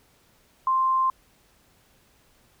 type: tone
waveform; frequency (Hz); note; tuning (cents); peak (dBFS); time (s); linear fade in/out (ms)
sine; 1050; C6; +6; -19; 0.67-1.1; 2
effects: pink hiss -61 dBFS RMS until 2.6 s